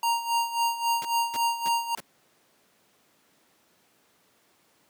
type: tone with tremolo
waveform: square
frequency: 932.3 Hz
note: A#5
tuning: in tune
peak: -22 dBFS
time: 0.03-1.95 s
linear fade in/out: 2 ms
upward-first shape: sine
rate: 3.7 Hz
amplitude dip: 75%
type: noise bursts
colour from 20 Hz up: pink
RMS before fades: -37 dBFS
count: 4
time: 1.02-2.002 s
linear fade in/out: 0 ms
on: 28 ms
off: 290 ms
effects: pink hiss -64 dBFS RMS until 4.89 s + high-pass 200 Hz 12 dB/octave